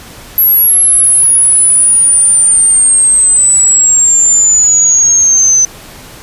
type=exponential sweep; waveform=sine; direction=down; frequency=11690 to 6100 Hz; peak=-4 dBFS; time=0.38-5.65 s; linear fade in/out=2 ms; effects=pink hiss -32 dBFS RMS until 6.22 s + resampled to 32000 Hz